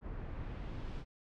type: noise with low-pass filter sweep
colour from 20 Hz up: brown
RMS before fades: -42 dBFS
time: 0.01-1.05 s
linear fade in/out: 50 ms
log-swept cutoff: 1600 to 4600 Hz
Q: 0.93
effects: none